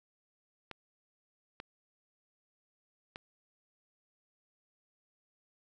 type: clicks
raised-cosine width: 0.3 ms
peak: -26 dBFS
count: 3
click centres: 0.713 / 1.601 / 3.159 s
effects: none